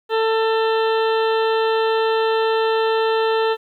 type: harmonic tone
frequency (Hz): 445.5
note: A4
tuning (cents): +22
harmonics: 1 / 2 / 3 / 4 / 6 / 7 / 8 / 9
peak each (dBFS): -17 / -23 / -27 / -29 / -33 / -34 / -35 / -36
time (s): 0.09-3.57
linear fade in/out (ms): 50
effects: 9-bit